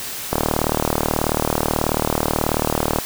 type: click train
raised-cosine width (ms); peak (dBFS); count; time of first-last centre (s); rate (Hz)
1; -3; 103; 0.33-2.986; 38.4
effects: white hiss -29 dBFS RMS until 3.05 s